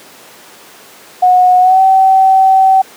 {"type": "tone with pitch glide", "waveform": "sine", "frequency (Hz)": [730, 765.4], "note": ["F#5", "G5"], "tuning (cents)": [-24, -42], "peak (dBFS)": -4, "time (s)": [1.22, 2.82], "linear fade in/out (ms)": 10, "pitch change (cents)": 82, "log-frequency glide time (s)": [1.6, 1.81], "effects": ["pink hiss -37 dBFS RMS until 2.96 s", "high-pass 300 Hz 12 dB/octave"]}